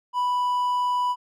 triangle tone, 987.8 Hz, B5, in tune, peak -19 dBFS, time 0.13-1.16 s, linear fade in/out 50 ms, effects none

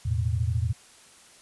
sine chord, E suspended fourth, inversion none, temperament equal, 82.41 / 110 / 123.47 Hz, E2 / A2 / B2, 0 / 0 / 0 cents, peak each -27 / -26 / -31 dBFS, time 0.05-0.73 s, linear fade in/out 10 ms, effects white hiss -53 dBFS RMS until 1.41 s + resampled to 24000 Hz

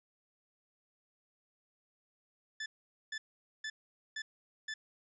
sawtooth tone bursts, 1746 Hz, A6, 14 cents flat, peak -34 dBFS, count 5, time 2.6-4.74 s, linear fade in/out 5 ms, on 60 ms, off 460 ms, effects resampled to 16000 Hz

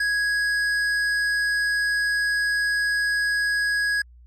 sine tone with hard clipping, 1661.2 Hz, G#6, in tune, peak -22 dBFS, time 0-4.02 s, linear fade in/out 5 ms, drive 9 dB, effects added 60 Hz sine -46 dBFS peak until 4.26 s + Opus 48 kbps

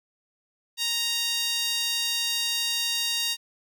sawtooth tone with high-pass filter, 932.3 Hz, A#5, in tune, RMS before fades -27 dBFS, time 0.77-3.37 s, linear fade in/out 50 ms, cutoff 3600 Hz, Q 2.1, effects none

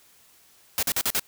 white noise bursts, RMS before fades -24 dBFS, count 5, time 0.78-1.195 s, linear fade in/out 0 ms, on 47 ms, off 45 ms, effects white hiss -57 dBFS RMS until 1.27 s

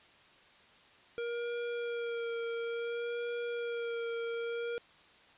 square tone with vibrato, 469.9 Hz, A#4, 14 cents sharp, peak -35 dBFS, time 1.18-4.78 s, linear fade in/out 0 ms, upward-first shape sine, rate 0.58 Hz, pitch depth 21 cents each way, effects white hiss -60 dBFS RMS until 5.37 s + resampled to 8000 Hz

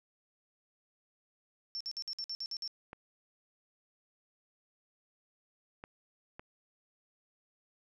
sine tone bursts, 5410 Hz, E8, 44 cents sharp, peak -36 dBFS, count 9, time 1.75-2.677 s, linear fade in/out 0 ms, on 55 ms, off 54 ms
clicks, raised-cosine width 0.5 ms, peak -30 dBFS, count 3, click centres 2.931 / 5.839 / 6.395 s
effects none

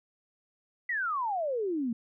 sine exponential sweep, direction down, 2009 to 221.3 Hz, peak -28 dBFS, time 0.89-1.93 s, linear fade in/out 5 ms, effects none

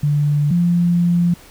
sine tone pair in turn, 146.7 / 173.4 Hz, D3 / F3, -2 / -12 cents, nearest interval minor third, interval 290 cents, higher second, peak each -13 / -12 dBFS, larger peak second, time 0.03-0.51 / 0.51-1.34 s, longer second, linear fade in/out 5 ms, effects pink hiss -44 dBFS RMS until 1.5 s

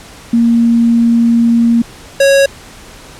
sine / square tone pair in turn, 233.1 / 551.4 Hz, A#3 / C#5, 0 / -9 cents, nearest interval octave + minor third, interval 1491 cents, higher second, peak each -6 dBFS, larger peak neither, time 0.33-1.82 / 2.2-2.46 s, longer first, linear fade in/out 5 ms, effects pink hiss -35 dBFS RMS until 3.19 s + low-pass 10000 Hz 12 dB/octave

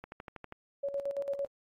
click train, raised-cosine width 0.5 ms, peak -28 dBFS, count 7, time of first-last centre 0.04-0.524 s, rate 12.4 Hz
sine tone with tremolo, 560 Hz, C#5, 18 cents sharp, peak -30 dBFS, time 0.83-1.46 s, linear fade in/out 10 ms, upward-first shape square, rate 8.9 Hz, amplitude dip 65%
effects AAC 48 kbps

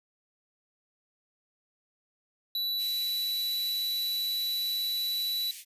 square tone, 3951 Hz, B7, in tune, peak -29 dBFS, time 2.55-5.51 s, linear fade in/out 2 ms
white high-pass noise, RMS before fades -43 dBFS, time 2.77-5.65 s, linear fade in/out 50 ms, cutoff 2000 Hz, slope 48 dB/octave
effects resampled to 32000 Hz

